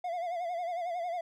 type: tone with vibrato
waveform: triangle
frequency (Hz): 696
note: F5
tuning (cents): -6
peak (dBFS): -30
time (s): 0.04-1.21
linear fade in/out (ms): 5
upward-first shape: sine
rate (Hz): 11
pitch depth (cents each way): 79
effects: none